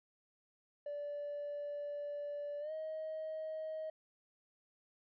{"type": "tone with pitch glide", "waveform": "triangle", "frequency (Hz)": [581, 629.9], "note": ["D5", "D#5"], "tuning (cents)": [-19, 21], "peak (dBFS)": -36, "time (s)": [0.86, 3.9], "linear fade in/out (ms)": 5, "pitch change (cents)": 140, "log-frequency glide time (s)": [2.6, 2.72], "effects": ["tanh soft clip ceiling -36 dBFS", "resampled to 11025 Hz"]}